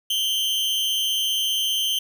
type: tone with amplitude modulation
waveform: 40% pulse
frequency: 3090 Hz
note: G7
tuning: 26 cents flat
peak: -17 dBFS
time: 0.1-1.99 s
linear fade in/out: 5 ms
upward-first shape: sine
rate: 215 Hz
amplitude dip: 70%
effects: none